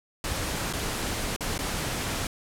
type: noise with dropouts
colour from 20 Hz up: pink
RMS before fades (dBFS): -30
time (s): 0.24-2.27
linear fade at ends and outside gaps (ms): 2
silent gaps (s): 0.728-0.734 / 1.363-1.407 / 1.579-1.589
effects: low-pass 12000 Hz 12 dB/octave